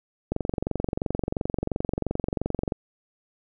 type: click train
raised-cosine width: 2 ms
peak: -12 dBFS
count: 56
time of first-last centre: 0.32-2.722 s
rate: 22.9 Hz
effects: none